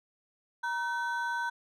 triangle ring-modulated tone, 1235 Hz, D#6, 13 cents flat, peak -25 dBFS, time 0.63-1.5 s, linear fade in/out 10 ms, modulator 289 Hz, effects none

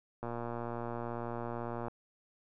click train, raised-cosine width 1 ms, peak -25 dBFS, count 196, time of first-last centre 0.23-1.883 s, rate 118 Hz, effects none

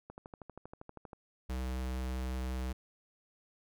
click train, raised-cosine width 1 ms, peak -32 dBFS, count 14, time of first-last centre 0.1-1.132 s, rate 12.6 Hz
square tone, 63.9 Hz, C2, 40 cents flat, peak -35 dBFS, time 1.49-2.73 s, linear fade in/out 10 ms
effects none

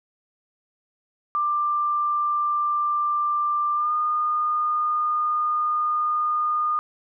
sine tone with pitch glide, 1185 to 1220.4 Hz, D6 to D#6, +15 to -34 cents, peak -20 dBFS, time 1.35-6.79 s, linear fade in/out 0 ms, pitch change +51 cents, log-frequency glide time 3.74-3.93 s, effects none

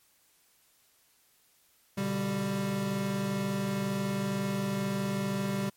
square tone cluster, 122.4 / 144.5 / 197.3 / 388.2 Hz, B2 / D3 / G3 / G4, -15 / -28 / +11 / -17 cents, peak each -40 / -38 / -31 / -40 dBFS, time 1.97-5.7 s, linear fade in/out 10 ms, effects white hiss -66 dBFS RMS until 5.76 s + MP3 64 kbps

